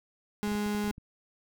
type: tone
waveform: 35% pulse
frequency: 207.7 Hz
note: G#3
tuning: in tune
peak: -27 dBFS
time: 0.43-0.91 s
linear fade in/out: 0 ms
type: clicks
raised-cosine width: 5 ms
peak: -33 dBFS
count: 9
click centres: 0.476 / 0.518 / 0.552 / 0.663 / 0.749 / 0.843 / 0.878 / 0.911 / 0.981 s
effects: none